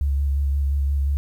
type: tone with vibrato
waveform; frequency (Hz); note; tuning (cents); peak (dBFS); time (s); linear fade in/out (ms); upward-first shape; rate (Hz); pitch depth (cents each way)
sine; 70; C#2; +18; -18; 0.01-1.17; 0; square; 5.7; 21
effects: 9-bit